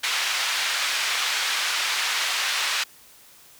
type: band-pass noise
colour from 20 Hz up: white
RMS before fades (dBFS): -25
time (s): 0.03-2.84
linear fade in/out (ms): 10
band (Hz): 1200 to 3900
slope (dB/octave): 12
effects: white hiss -51 dBFS RMS until 3.59 s